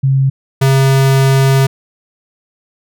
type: tone pair in turn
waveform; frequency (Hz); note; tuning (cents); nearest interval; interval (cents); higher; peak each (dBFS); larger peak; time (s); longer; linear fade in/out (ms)
sine / square; 134.9 / 134.9; C#3 / C#3; -47 / -47; unison; 0; neither; -8; neither; 0.03-0.3 / 0.61-1.67; second; 10
effects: none